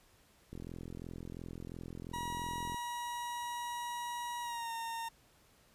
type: click train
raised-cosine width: 3 ms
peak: -32 dBFS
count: 96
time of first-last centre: 0.53-2.744 s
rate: 42.9 Hz
type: tone with pitch glide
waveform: 40% pulse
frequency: 959 to 917.3 Hz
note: A#5 to A#5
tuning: +49 to -28 cents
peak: -37 dBFS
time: 2.13-5.09 s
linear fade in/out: 10 ms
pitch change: -77 cents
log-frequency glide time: 4.42-4.72 s
effects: pink hiss -66 dBFS RMS until 5.74 s + resampled to 32000 Hz